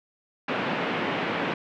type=band-pass noise; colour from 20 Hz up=pink; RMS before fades=-28 dBFS; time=0.48-1.54 s; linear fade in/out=5 ms; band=170 to 2900 Hz; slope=24 dB/octave; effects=none